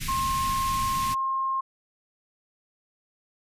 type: band-stop noise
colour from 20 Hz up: pink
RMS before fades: -32 dBFS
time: 0-1.15 s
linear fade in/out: 20 ms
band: 230 to 1800 Hz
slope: 24 dB/octave
type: tone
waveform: sine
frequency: 1066 Hz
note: C6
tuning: 32 cents sharp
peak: -24 dBFS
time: 0.08-1.61 s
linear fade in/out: 10 ms
effects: resampled to 32000 Hz